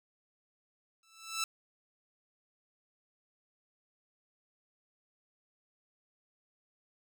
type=tone with exponential growth; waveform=10% pulse; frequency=1322 Hz; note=E6; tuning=5 cents sharp; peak=-21 dBFS; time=1.03-1.44 s; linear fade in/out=2 ms; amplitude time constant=89 ms; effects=none